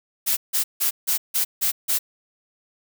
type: noise bursts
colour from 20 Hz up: blue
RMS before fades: -21 dBFS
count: 7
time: 0.26-1.99 s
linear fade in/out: 20 ms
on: 110 ms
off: 160 ms
effects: none